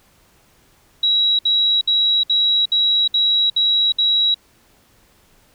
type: tone bursts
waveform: sine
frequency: 3875 Hz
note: B7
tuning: 34 cents flat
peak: -13 dBFS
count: 8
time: 1.03-4.344 s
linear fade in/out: 5 ms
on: 360 ms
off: 62 ms
effects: pink hiss -55 dBFS RMS until 5.54 s